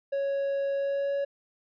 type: tone with pitch glide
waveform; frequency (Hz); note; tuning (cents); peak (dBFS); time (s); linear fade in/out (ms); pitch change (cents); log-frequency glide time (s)
triangle; 554.4 to 560.2; C#5 to C#5; 0 to +18; -24; 0.12-1.25; 10; +18; 0.75-1.13
effects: resampled to 11025 Hz